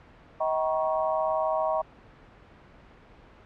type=tone cluster; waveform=sine; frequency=635 / 768 / 950 / 1104 Hz; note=D#5 / G5 / A#5 / C#6; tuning=+35 / -36 / +33 / -7 cents; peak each=-26 / -31 / -31 / -32 dBFS; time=0.4-1.82 s; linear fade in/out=10 ms; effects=pink hiss -52 dBFS RMS until 3.45 s + low-pass 2000 Hz 12 dB/octave